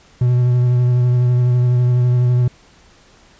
triangle tone with vibrato, 123.47 Hz, B2, in tune, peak -9 dBFS, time 0.21-2.48 s, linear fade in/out 5 ms, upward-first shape triangle, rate 12 Hz, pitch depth 22 cents each way, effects pink hiss -49 dBFS RMS until 3.39 s + resampled to 16000 Hz

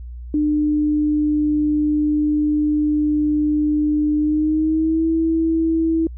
sine tone with pitch glide, 299.9 to 325.2 Hz, D4 to E4, +36 to -23 cents, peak -15 dBFS, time 0.34-6.07 s, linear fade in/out 2 ms, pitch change +141 cents, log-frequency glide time 4.17-5.06 s, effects added 60 Hz sine -30 dBFS peak until 6.17 s

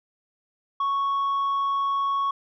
sine tone, 1108.7 Hz, C#6, in tune, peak -19 dBFS, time 0.8-2.31 s, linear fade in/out 5 ms, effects tanh soft clip ceiling -21 dBFS

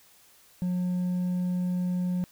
sine tone with hard clipping, 180 Hz, F#3, 47 cents flat, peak -26 dBFS, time 0.62-2.24 s, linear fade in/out 0 ms, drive 2 dB, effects white hiss -58 dBFS RMS until 2.31 s

